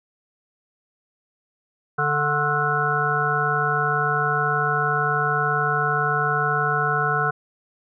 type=harmonic tone with a mistuned harmonic; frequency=146.83 Hz; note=D3; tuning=in tune; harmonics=1 / 3 / 5 / 7 / 9 / 10; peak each=-27 / -28 / -27 / -28 / -24 / -24 dBFS; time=1.98-7.31 s; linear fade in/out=10 ms; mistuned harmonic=7; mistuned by=+63 cents; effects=none